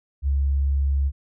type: tone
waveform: sine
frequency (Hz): 69.3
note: C#2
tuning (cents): 0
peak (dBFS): -18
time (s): 0.22-1.12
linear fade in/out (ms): 50
effects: none